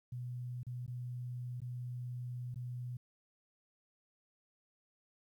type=tone with dropouts; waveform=sine; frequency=123.47 Hz; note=B2; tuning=in tune; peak=-39 dBFS; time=0.12-2.97 s; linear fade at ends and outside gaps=5 ms; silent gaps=0.632-0.666 / 0.864-0.878 / 1.604-1.617 / 2.544-2.558 s; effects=12-bit